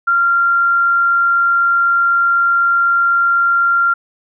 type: tone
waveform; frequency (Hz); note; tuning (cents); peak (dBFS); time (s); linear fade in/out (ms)
sine; 1384; F6; -16; -10; 0.07-3.94; 10
effects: none